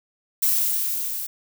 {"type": "noise with level ramp", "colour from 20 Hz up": "violet", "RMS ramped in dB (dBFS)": [-19, -30], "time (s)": [0.42, 1.27], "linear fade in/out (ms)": 10, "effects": []}